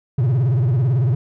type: tone with vibrato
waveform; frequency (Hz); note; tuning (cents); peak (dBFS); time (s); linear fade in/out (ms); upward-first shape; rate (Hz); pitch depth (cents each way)
triangle; 125.3; B2; +25; -12; 0.18-1.15; 5; sine; 18; 220
effects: none